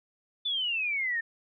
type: exponential sweep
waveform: sine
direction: down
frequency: 3533 to 1789 Hz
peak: -27 dBFS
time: 0.45-1.21 s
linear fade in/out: 10 ms
effects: none